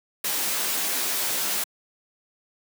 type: noise with comb filter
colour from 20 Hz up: white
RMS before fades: -26 dBFS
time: 0.24-1.64 s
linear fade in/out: 5 ms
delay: 15 ms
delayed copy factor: +0.5
effects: high-pass 200 Hz 12 dB/octave